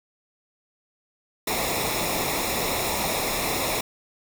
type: noise with comb filter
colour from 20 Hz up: pink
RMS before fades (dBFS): -26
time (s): 1.47-3.81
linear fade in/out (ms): 5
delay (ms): 0.65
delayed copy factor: -0.7
effects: none